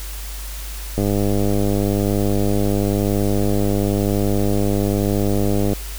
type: click train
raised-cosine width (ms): 2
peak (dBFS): -7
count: 481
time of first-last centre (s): 0.98-5.732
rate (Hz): 101
effects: added 50 Hz sine -28 dBFS peak until 5.98 s + white hiss -35 dBFS RMS until 5.98 s